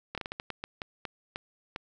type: slowing click train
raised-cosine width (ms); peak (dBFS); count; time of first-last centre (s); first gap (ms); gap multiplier
0.3; -19; 12; 0.15-1.761; 27; 1.31
effects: none